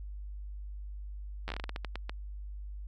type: slowing click train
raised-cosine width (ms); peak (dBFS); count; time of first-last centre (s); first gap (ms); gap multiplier
0.3; -21; 13; 1.48-2.095; 10; 1.27
effects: added 50 Hz sine -39 dBFS peak until 2.87 s